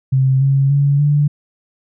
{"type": "tone with pitch steps", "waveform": "sine", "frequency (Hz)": [132.5, 136.94, 141.52, 146.26], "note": ["C3", "C#3", "C#3", "D3"], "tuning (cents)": [22, -21, 36, -7], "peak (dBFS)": -10, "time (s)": [0.12, 1.28], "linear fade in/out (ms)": 10, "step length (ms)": 290, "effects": []}